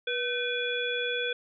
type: harmonic tone with a mistuned harmonic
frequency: 486.1 Hz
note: B4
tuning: 28 cents flat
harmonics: 1 / 3 / 5 / 7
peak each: -32 / -33 / -35 / -33 dBFS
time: 0.07-1.33 s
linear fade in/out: 5 ms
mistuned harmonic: 3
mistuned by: +80 cents
effects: none